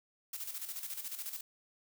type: noise with tremolo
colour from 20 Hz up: blue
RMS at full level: -40 dBFS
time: 0.33-1.41 s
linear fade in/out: 5 ms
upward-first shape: square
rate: 14 Hz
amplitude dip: 60%
effects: none